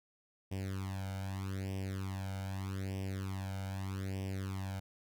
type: tone with flanger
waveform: sawtooth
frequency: 96.1 Hz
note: G2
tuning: 34 cents flat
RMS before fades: -39 dBFS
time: 0.51-4.8 s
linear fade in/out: 10 ms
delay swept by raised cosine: 0.36 to 1.36 ms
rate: 0.81 Hz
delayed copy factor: +0.9
effects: none

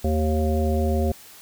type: harmonic tone with a mistuned harmonic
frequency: 77.6 Hz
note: D#2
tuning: 4 cents flat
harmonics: 1 / 3 / 5 / 7 / 9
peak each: -21 / -26 / -28 / -29 / -31 dBFS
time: 0.04-1.12 s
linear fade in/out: 5 ms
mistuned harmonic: 3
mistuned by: -34 cents
effects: white hiss -46 dBFS RMS until 1.41 s

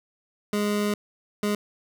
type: tone bursts at uneven times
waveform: 25% pulse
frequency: 207.2 Hz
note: G#3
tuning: 4 cents flat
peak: -19 dBFS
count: 2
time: 0.53-0.94 / 1.43-1.55 s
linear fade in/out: 2 ms
effects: none

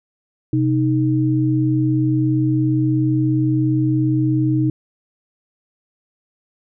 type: tone pair together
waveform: sine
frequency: 128.18 / 311.1 Hz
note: C3 / D#4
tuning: -35 / 0 cents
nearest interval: octave + minor third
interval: 1535 cents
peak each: -17 dBFS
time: 0.53-4.7 s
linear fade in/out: 2 ms
effects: none

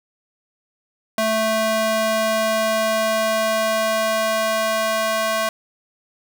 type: tone with high-pass filter sweep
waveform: square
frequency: 220 Hz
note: A3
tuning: in tune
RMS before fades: -20 dBFS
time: 1.18-5.49 s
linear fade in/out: 2 ms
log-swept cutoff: 470 to 790 Hz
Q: 1.4
effects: none

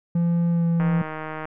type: tone with pitch glide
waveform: triangle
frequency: 170.6 to 168.25 Hz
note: F3 to E3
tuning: -40 to +36 cents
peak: -16 dBFS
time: 0.15-1.02 s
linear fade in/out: 5 ms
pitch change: -24 cents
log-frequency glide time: 0.5-0.66 s
type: click train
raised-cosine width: 0.5 ms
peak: -16 dBFS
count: 103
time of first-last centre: 0.8-1.454 s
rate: 156 Hz
effects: low-pass 2000 Hz 12 dB/octave

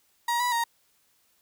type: tone with pitch steps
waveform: 35% pulse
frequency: 948 / 980 / 934 Hz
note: A#5 / B5 / A#5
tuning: +29 / -14 / +3 cents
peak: -22 dBFS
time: 0.28-0.64 s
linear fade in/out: 5 ms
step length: 120 ms
effects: white hiss -67 dBFS RMS until 1.41 s

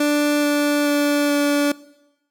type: tone with pitch steps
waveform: 30% pulse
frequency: 293.7 / 292 / 290.3 / 288.7 Hz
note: D4 / D4 / D4 / D4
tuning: 0 / -10 / -20 / -30 cents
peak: -13 dBFS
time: 0-1.72 s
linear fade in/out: 5 ms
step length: 430 ms
effects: noise-tail reverb RT60 0.9 s tail -20 dB re dry

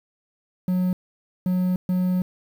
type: tone bursts at uneven times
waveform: triangle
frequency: 182.5 Hz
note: F#3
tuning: 24 cents flat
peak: -17 dBFS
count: 3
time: 0.68-0.93 / 1.46-1.76 / 1.89-2.22 s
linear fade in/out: 2 ms
effects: 8-bit

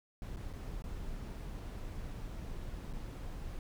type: noise with dropouts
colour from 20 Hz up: brown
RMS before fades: -42 dBFS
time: 0.22-3.59 s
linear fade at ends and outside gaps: 1 ms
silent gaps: 0.361-0.369 / 0.53-0.535 / 0.822-0.84 / 2.929-2.935 s
effects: none

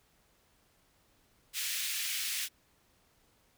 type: high-pass noise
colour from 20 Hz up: pink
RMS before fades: -35 dBFS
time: 1.53-2.49 s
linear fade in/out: 50 ms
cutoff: 2100 Hz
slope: 24 dB/octave
effects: pink hiss -69 dBFS RMS until 3.57 s

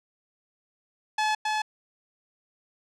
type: tone with echo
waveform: sawtooth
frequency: 858 Hz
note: A5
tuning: 44 cents flat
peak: -19 dBFS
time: 1.18-1.35 s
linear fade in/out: 5 ms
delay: 270 ms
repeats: 1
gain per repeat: -2 dB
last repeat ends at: 1.62 s
effects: low-pass 6000 Hz 12 dB/octave

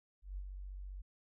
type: tone with ADSR envelope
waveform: sine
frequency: 47.5 Hz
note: F#1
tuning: 46 cents sharp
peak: -38 dBFS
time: 0.22-1.02 s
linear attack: 150 ms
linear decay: 58 ms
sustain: -5 dB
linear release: 11 ms
effects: none

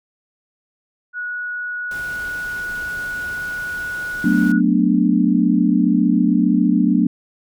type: tone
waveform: sine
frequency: 1462 Hz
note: F#6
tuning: 21 cents flat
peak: -23 dBFS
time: 1.13-4.61 s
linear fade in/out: 50 ms
type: noise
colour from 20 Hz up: pink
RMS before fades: -38 dBFS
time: 1.91-4.52 s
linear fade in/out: 2 ms
type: chord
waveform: sine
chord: B minor seventh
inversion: second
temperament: equal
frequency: 185 / 220 / 246.9 / 293.7 Hz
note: F#3 / A3 / B3 / D4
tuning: 0 / 0 / 0 / 0 cents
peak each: -18 dBFS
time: 4.24-7.07 s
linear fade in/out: 5 ms
effects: none

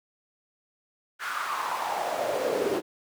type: noise with high-pass filter sweep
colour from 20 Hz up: brown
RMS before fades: -29 dBFS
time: 1.19-2.82 s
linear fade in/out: 50 ms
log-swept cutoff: 1500 to 370 Hz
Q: 4.6
effects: none

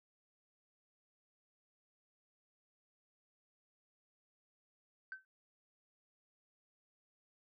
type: tone with exponential decay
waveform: sine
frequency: 1538 Hz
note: G6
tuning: 33 cents flat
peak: -38 dBFS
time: 5.12-5.25 s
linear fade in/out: 1 ms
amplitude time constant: 27 ms
effects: tanh soft clip ceiling -37 dBFS

